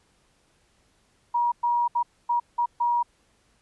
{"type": "tone bursts at uneven times", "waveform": "sine", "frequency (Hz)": 955, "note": "A#5", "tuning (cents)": 42, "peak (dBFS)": -20, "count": 6, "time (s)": [[1.34, 1.52], [1.63, 1.88], [1.95, 2.03], [2.29, 2.4], [2.58, 2.66], [2.8, 3.03]], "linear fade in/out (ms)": 10, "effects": ["pink hiss -65 dBFS RMS until 3.61 s", "resampled to 24000 Hz"]}